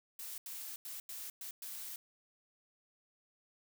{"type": "noise bursts at uneven times", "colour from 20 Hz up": "blue", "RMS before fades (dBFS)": -45, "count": 6, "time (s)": [[0.19, 0.38], [0.46, 0.76], [0.85, 1], [1.09, 1.3], [1.41, 1.51], [1.62, 1.96]], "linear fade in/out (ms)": 2, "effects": []}